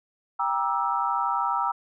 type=chord; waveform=sine; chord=E half-diminished seventh; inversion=first; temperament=just; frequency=791.1 / 949.3 / 1186.7 / 1318.5 Hz; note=G5 / Bb5 / D6 / E6; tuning=+16 / +31 / +18 / 0 cents; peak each=-29 / -27 / -32 / -27 dBFS; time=0.39-1.72 s; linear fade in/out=10 ms; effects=none